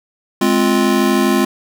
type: chord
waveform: square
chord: F minor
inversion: first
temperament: just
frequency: 209.5 / 261.9 / 349.2 Hz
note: Ab3 / C4 / F4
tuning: +15 / +2 / 0 cents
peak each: -17 dBFS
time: 0.41-1.45 s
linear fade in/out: 5 ms
effects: none